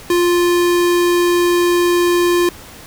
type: tone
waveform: square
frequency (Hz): 350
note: F4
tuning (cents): +4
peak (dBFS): -12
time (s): 0.1-2.49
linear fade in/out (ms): 2
effects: pink hiss -37 dBFS RMS until 2.86 s